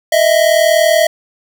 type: tone pair together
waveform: square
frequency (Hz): 624 / 664.2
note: D#5 / E5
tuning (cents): +5 / +13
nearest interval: minor second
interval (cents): 108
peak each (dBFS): -12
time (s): 0.12-1.07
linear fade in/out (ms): 5
effects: 7-bit